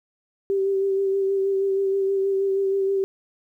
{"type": "tone with vibrato", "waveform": "sine", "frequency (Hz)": 390, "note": "G4", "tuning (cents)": -9, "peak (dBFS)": -19, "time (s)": [0.5, 3.04], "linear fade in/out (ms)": 0, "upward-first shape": "sine", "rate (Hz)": 6.3, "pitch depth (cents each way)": 22, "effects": ["10-bit"]}